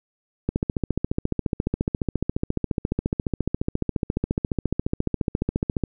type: click train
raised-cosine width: 3 ms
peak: -9 dBFS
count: 78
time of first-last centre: 0.49-5.837 s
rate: 14.4 Hz
effects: none